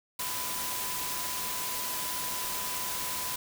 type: tone in noise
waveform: sine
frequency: 1000 Hz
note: B5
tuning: 21 cents sharp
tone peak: -40 dBFS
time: 0.19-3.36 s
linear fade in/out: 5 ms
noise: white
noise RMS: -34 dBFS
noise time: 0.19-3.36 s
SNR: -9 dB
effects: none